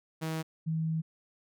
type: tone pair in turn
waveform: sawtooth / sine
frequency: 159.9 / 160.53 Hz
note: D#3 / E3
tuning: +48 / -46 cents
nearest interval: unison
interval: 6 cents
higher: second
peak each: -28 dBFS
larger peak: neither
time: 0.21-0.43 / 0.66-1.02 s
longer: second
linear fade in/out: 20 ms
effects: none